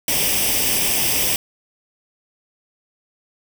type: noise with comb filter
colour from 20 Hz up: white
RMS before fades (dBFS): -19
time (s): 0.08-1.36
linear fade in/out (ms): 2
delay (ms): 0.36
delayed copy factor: +0.7
effects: none